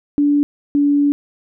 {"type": "tone pair in turn", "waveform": "sine", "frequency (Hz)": [289.6, 287.4], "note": ["D4", "D4"], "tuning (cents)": [-24, -37], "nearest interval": "unison", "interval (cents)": 13, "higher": "first", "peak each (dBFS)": -11, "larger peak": "neither", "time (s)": [[0.18, 0.43], [0.75, 1.12]], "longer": "second", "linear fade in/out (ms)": 0, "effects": []}